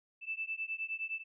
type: beating tone pair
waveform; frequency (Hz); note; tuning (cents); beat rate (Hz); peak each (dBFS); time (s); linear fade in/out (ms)
sine; 2637 / 2646.7; E7 / E7; 0 / +6; 9.7; -39 / -39; 0.21-1.24; 50
effects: none